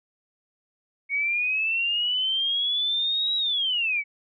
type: linear two-way sweep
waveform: sine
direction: up then down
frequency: 2217 to 3879 to 2217 Hz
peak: -22 dBFS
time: 1.09-4.04 s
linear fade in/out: 50 ms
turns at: 3.36 s
effects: none